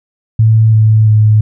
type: tone with pitch steps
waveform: sine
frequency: 110.8 / 109.15 / 107.52 Hz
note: A2 / A2 / A2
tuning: +13 / -13 / -39 cents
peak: -4 dBFS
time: 0.39-1.41 s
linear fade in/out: 5 ms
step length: 340 ms
effects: none